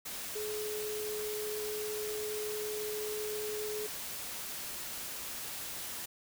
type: tone in noise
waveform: sine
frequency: 424.2 Hz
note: G#4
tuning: 37 cents sharp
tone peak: -36 dBFS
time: 0.35-3.87 s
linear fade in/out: 10 ms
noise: white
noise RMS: -41 dBFS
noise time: 0.05-6.06 s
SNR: +2 dB
effects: none